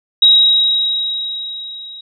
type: tone with level ramp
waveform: sine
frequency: 3818 Hz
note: A#7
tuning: 41 cents sharp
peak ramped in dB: -4 to -30 dBFS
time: 0.22-2.01 s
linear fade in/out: 5 ms
effects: none